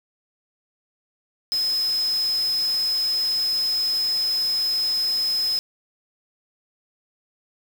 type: tone in noise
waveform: sine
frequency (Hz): 5100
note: D#8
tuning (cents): +42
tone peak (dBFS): -20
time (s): 1.52-5.59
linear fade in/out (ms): 0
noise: white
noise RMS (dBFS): -37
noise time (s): 1.52-5.59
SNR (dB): +14
effects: none